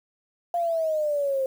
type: linear sweep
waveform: sine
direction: down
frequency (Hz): 698.5 to 523.3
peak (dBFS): -22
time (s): 0.54-1.46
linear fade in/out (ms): 2
effects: 8-bit